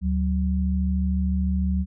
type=tone pair together; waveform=sine; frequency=73.42 / 187.05 Hz; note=D2 / F#3; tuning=0 / +19 cents; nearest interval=octave + major third; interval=1619 cents; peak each=-22 / -24 dBFS; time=0.01-1.86 s; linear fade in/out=50 ms; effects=none